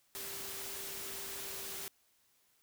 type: tone in noise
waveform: sine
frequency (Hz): 392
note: G4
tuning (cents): 0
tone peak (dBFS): -53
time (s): 0.15-1.88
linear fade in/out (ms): 0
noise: white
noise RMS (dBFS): -43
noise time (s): 0.15-1.88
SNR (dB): -13
effects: white hiss -72 dBFS RMS until 2.62 s